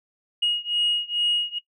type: beating tone pair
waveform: sine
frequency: 2879 / 2881.3 Hz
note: F#7 / F#7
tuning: -48 / -47 cents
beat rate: 2.3 Hz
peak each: -22 / -23 dBFS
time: 0.42-1.59 s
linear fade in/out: 10 ms
effects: noise-tail reverb RT60 0.1 s tail -19 dB re dry + tanh soft clip ceiling -15 dBFS